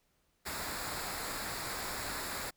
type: noise with comb filter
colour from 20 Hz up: pink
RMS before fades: -39 dBFS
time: 0.45-2.51 s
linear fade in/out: 20 ms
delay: 0.33 ms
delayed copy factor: -0.6
effects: pink hiss -75 dBFS RMS until 2.56 s